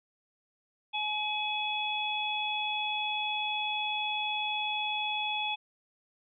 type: harmonic tone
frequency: 848 Hz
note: G#5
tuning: 36 cents sharp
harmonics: 1 / 3 / 4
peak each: -34 / -34 / -34 dBFS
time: 0.93-5.56 s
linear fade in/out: 20 ms
effects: none